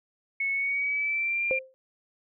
sine tone with pitch glide, 2202 to 2387 Hz, C#7 to D7, -12 to +28 cents, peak -25 dBFS, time 0.4-1.59 s, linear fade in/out 5 ms, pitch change +140 cents, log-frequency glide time 0.52-1.44 s
sine tone with exponential decay, 523.3 Hz, C5, in tune, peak -22 dBFS, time 1.51-1.74 s, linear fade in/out 0 ms, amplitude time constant 49 ms
effects none

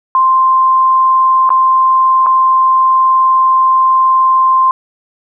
sine tone with dropouts, 1046.5 Hz, C6, in tune, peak -6 dBFS, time 0.15-4.71 s, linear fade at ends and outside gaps 1 ms, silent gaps 1.492-1.503 / 2.262-2.267 s, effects none

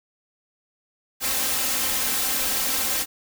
white noise with comb filter, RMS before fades -24 dBFS, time 1.2-3.06 s, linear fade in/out 50 ms, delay 3.8 ms, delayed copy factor +0.8, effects none

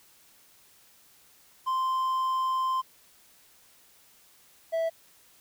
triangle tone pair in turn, 1042 / 656.4 Hz, C6 / E5, -7 / -8 cents, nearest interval minor sixth, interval 801 cents, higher first, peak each -23 dBFS, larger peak neither, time 1.66-2.82 / 4.72-4.9 s, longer first, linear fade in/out 20 ms, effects white hiss -59 dBFS RMS until 5.4 s

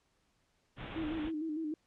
pink low-pass noise, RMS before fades -44 dBFS, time 0.76-1.32 s, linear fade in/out 50 ms, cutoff 3600 Hz, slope 96 dB/octave
sine tone with vibrato, 313.2 Hz, D#4, 11 cents sharp, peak -34 dBFS, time 0.96-1.74 s, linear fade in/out 2 ms, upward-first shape square, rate 6.6 Hz, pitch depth 58 cents each way
effects pink hiss -75 dBFS RMS until 1.86 s + low-pass 8000 Hz 12 dB/octave

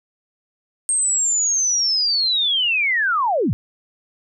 sine linear sweep, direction down, 8540 to 73.5 Hz, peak -16 dBFS, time 0.89-3.53 s, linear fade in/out 0 ms, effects none

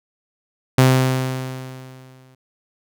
sawtooth tone with exponential decay, 129.9 Hz, C3, 12 cents flat, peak -5 dBFS, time 0.78-2.35 s, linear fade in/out 5 ms, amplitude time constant 340 ms, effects none

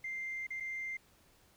sine tone with dropouts, 2093 Hz, C7, in tune, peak -36 dBFS, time 0.04-0.97 s, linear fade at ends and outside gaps 5 ms, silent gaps 0.468-0.504 / 0.601-0.605 s, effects tanh soft clip ceiling -33 dBFS + pink hiss -66 dBFS RMS until 1.56 s

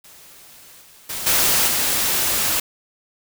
white noise with level steps, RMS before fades -45 / -48 / -28 / -17 / -20 dBFS, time 0.04-2.6 s, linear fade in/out 5 ms, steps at 0.81 / 1.09 / 1.26 / 1.67 s, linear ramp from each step 10 ms, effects none

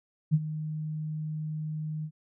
sine tone with ADSR envelope, 154.6 Hz, D#3, 11 cents flat, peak -17 dBFS, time 0.31-2.11 s, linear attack 31 ms, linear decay 44 ms, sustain -14 dB, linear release 68 ms, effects none

